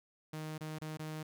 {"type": "tone with dropouts", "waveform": "sawtooth", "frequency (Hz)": 155.56, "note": "D#3", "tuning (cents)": 0, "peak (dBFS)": -36, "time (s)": [0.33, 1.23], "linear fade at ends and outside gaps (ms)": 5, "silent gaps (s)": [[0.58, 0.608], [0.786, 0.815], [0.972, 0.993]], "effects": []}